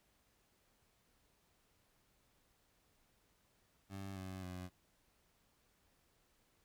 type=tone with pitch steps; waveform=20% pulse; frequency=97.6 / 94.17 / 90.85 Hz; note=G2 / F#2 / F#2; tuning=-7 / +31 / -31 cents; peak=-40 dBFS; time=3.89-4.7 s; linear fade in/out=50 ms; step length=270 ms; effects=pink hiss -75 dBFS RMS until 6.64 s